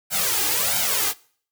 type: noise with flanger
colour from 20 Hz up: white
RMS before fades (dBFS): -22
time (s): 0.1-1.14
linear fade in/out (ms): 50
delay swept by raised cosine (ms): 1.3 to 2.5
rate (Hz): 1.5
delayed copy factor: +0.8
effects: noise-tail reverb RT60 0.5 s tail -22 dB re dry + high-pass 100 Hz 12 dB/octave